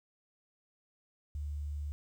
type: tone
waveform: sine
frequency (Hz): 73.42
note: D2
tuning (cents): 0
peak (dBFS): -35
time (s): 1.35-1.92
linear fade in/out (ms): 0
effects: 11-bit